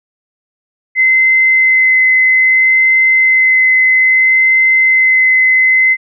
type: tone with vibrato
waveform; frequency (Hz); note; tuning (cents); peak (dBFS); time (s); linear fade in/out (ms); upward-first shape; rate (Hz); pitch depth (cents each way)
sine; 2053; C7; -33; -6; 0.95-5.97; 50; sine; 0.61; 9
effects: none